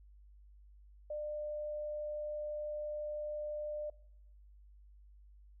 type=tone; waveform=sine; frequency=599 Hz; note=D5; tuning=34 cents sharp; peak=-37 dBFS; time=1.1-3.9 s; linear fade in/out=5 ms; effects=noise-tail reverb RT60 0.8 s tail -22 dB re dry + added 50 Hz sine -56 dBFS peak until 5.6 s